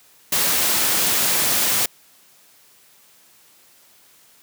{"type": "noise", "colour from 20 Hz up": "white", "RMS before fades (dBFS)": -19, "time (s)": [0.32, 1.86], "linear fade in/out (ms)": 5, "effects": ["white hiss -53 dBFS RMS until 4.42 s", "high-pass 100 Hz 12 dB/octave"]}